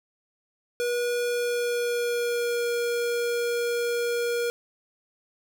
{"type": "tone with pitch glide", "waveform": "square", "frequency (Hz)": [483.1, 475.3], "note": ["B4", "A#4"], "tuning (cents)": [-38, 34], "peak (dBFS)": -25, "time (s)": [0.8, 4.5], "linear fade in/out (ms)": 0, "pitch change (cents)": -28, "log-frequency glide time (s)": [1.25, 2.69], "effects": []}